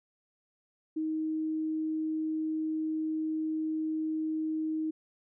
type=tone; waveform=sine; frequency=314.3 Hz; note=D#4; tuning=18 cents sharp; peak=-29 dBFS; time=0.96-4.91 s; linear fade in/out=10 ms; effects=none